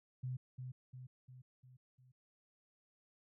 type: tone with echo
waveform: sine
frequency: 127.5 Hz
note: C3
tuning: 44 cents flat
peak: -38 dBFS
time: 0.23-0.37 s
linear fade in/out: 10 ms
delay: 350 ms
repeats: 5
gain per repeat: -5 dB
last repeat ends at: 2.12 s
effects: none